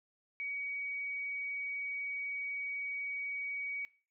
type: tone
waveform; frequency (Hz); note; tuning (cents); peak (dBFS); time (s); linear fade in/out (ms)
sine; 2258; C#7; +31; -36; 0.4-3.85; 0
effects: noise-tail reverb RT60 0.4 s tail -21 dB re dry